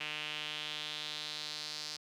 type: tone with band-pass filter sweep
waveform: sawtooth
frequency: 151.4 Hz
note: D#3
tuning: 47 cents flat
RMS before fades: -41 dBFS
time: 0-1.97 s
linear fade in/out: 10 ms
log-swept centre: 2700 to 4800 Hz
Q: 3.5
effects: none